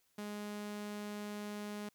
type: tone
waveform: sawtooth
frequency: 207.7 Hz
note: G#3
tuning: in tune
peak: -37 dBFS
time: 0.18-1.89 s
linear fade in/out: 5 ms
effects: white hiss -75 dBFS RMS until 1.94 s